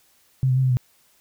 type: tone with pitch steps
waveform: sine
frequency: 131.5 / 128.1 / 131.9 / 129.4 / 124.9 Hz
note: C3 / C3 / C3 / C3 / B2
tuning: +9 / -36 / +14 / -19 / +20 cents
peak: -16 dBFS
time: 0.43-0.77 s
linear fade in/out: 0 ms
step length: 68 ms
effects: white hiss -60 dBFS RMS until 1.2 s